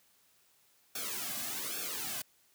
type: noise with flanger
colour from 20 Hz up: white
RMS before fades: -38 dBFS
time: 0.95-2.22 s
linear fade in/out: 5 ms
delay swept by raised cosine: 1 to 2.2 ms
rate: 1.2 Hz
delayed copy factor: -0.95
effects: white hiss -68 dBFS RMS until 2.54 s + high-pass 60 Hz 12 dB/octave